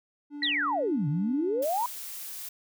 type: tone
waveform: triangle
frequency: 291.1 Hz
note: D4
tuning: 15 cents flat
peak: -34 dBFS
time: 0.3-1.66 s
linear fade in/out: 50 ms
type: tone with exponential decay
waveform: sine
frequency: 1927 Hz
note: B6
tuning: 43 cents flat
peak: -27 dBFS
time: 0.42-0.88 s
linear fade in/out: 2 ms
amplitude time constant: 100 ms
type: exponential two-way sweep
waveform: sine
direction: down then up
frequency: 4186 to 137.9 to 1011 Hz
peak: -25 dBFS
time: 0.43-1.86 s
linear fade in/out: 2 ms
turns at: 1.08 s
type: noise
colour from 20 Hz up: blue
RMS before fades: -39 dBFS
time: 1.62-2.49 s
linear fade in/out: 5 ms
effects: none